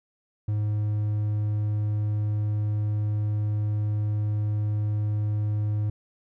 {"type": "tone", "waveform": "triangle", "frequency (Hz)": 105.3, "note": "G#2", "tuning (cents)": 24, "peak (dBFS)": -21, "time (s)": [0.48, 5.9], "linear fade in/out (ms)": 5, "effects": []}